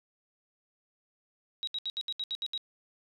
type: tone bursts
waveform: sine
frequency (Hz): 3835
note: A#7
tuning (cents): +48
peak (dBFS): -31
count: 9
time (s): 1.63-2.577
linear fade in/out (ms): 0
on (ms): 43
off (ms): 70
effects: none